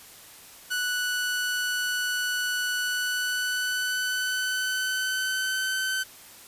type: tone with pitch glide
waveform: sawtooth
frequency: 1480 to 1529.5 Hz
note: F#6 to G6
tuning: 0 to -43 cents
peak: -22 dBFS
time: 0.7-6.04 s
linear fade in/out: 20 ms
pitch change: +57 cents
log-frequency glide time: 2.79-5.7 s
effects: white hiss -48 dBFS RMS until 6.47 s + resampled to 32000 Hz